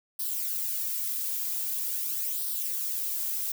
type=noise with flanger; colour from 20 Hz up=violet; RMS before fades=-31 dBFS; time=0.19-3.52 s; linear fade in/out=5 ms; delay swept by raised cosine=0.21 to 2.61 ms; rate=0.44 Hz; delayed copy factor=+0.55; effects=none